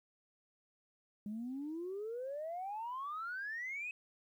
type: exponential sweep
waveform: sine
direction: up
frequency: 202.8 to 2576 Hz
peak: -38 dBFS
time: 1.26-3.91 s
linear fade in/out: 2 ms
effects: tanh soft clip ceiling -35 dBFS + 12-bit